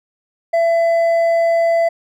sine tone with hard clipping, 670 Hz, E5, 28 cents sharp, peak -13 dBFS, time 0.53-1.89 s, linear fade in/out 10 ms, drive 4 dB, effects none

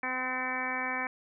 harmonic tone with a mistuned harmonic, 256.2 Hz, C4, 36 cents flat, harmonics 1 / 2 / 3 / 4 / 5 / 6 / 7 / 8 / 9, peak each -41 / -43 / -39 / -38 / -42 / -41 / -36 / -42 / -36 dBFS, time 0.03-1.07 s, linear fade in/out 2 ms, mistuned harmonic 9, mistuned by -15 cents, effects none

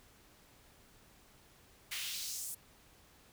pink noise with high-pass filter sweep, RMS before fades -41 dBFS, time 1.91-2.55 s, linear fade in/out 10 ms, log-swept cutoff 2100 to 9500 Hz, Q 1.8, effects pink hiss -63 dBFS RMS until 3.32 s

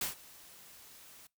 white noise with ADSR envelope, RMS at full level -33 dBFS, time 0.01-1.27 s, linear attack 5 ms, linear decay 130 ms, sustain -22 dB, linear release 4 ms, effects noise-tail reverb RT60 0.2 s tail -22 dB re dry

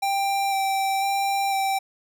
square tone with vibrato, 784 Hz, G5, in tune, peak -22 dBFS, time 0.02-1.79 s, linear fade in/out 10 ms, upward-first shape square, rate 1 Hz, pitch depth 12 cents each way, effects none

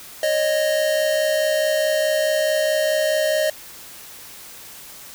square tone pair together, 554.4 / 619.1 Hz, C#5 / D#5, 0 / -9 cents, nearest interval major second, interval 191 cents, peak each -25 / -19 dBFS, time 0.23-3.5 s, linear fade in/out 2 ms, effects white hiss -40 dBFS RMS until 5.14 s

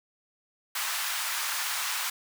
pink high-pass noise, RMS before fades -31 dBFS, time 0.75-2.1 s, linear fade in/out 5 ms, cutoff 1000 Hz, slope 24 dB/octave, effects none

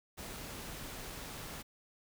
pink noise, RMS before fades -45 dBFS, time 0.17-1.63 s, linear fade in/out 20 ms, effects none

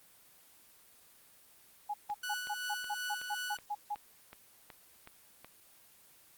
sine tone bursts, 830.6 Hz, G#5, in tune, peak -33 dBFS, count 11, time 1.89-3.951 s, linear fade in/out 10 ms, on 51 ms, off 150 ms
click train, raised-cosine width 0.3 ms, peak -32 dBFS, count 10, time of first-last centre 2.1-5.446 s, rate 2.69 Hz
sawtooth tone with tremolo, 1480 Hz, F#6, in tune, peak -32 dBFS, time 2.23-3.57 s, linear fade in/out 5 ms, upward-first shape sine, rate 2.7 Hz, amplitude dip 40%
effects white hiss -61 dBFS RMS until 6.37 s + Opus 24 kbps

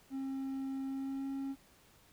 triangle tone with pitch glide, 268.6 to 272.2 Hz, C4 to C#4, +46 to -31 cents, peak -34 dBFS, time 0.1-1.56 s, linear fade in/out 50 ms, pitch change +23 cents, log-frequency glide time 0.86-1.3 s, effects pink hiss -64 dBFS RMS until 2.12 s

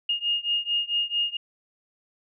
sine beating tone pair, 2842 / 2846.5 Hz, F7 / F7, +30 / +32 cents, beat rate 4.5 Hz, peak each -26 / -27 dBFS, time 0.09-1.37 s, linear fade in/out 5 ms, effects none

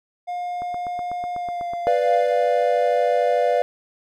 triangle tone with pitch glide, 711 to 694.8 Hz, F5 to F5, +31 to -9 cents, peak -23 dBFS, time 0.27-2.32 s, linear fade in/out 20 ms, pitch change -40 cents, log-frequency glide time 1.33-1.72 s
click train, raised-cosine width 1 ms, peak -22 dBFS, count 10, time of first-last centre 0.62-1.735 s, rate 8.07 Hz
triangle chord, B diminished, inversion none, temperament equal, 493.9 / 587.3 / 698.5 Hz, B4 / D5 / F5, 0 / 0 / 0 cents, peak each -19 dBFS, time 1.87-3.62 s, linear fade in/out 0 ms
effects none

